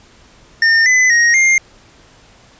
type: tone with pitch steps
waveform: square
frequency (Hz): 1817 / 2014 / 1876 / 2114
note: A#6 / B6 / A#6 / C7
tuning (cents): -45 / +33 / +11 / +17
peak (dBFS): -9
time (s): 0.62-1.58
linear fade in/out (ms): 2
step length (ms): 240
effects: pink hiss -46 dBFS RMS until 2.59 s + resampled to 16000 Hz